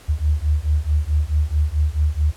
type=beating tone pair; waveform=sine; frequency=73.1 / 77.7 Hz; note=D2 / D#2; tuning=-7 / -2 cents; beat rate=4.6 Hz; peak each=-19 dBFS; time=0.08-2.32 s; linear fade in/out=20 ms; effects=pink hiss -46 dBFS RMS until 2.36 s + low-pass 12000 Hz 12 dB/octave